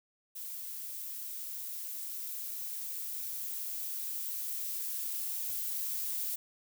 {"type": "noise with level ramp", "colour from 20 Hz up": "violet", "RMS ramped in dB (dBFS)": [-42, -35], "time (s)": [0.35, 6.36], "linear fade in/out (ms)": 10, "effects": []}